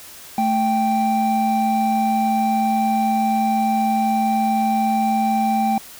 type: tone pair together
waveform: triangle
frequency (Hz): 220 / 784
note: A3 / G5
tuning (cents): 0 / 0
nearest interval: octave + minor seventh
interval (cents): 2200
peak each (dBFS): -18 / -16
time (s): 0.38-5.78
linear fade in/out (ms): 2
effects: white hiss -40 dBFS RMS until 5.99 s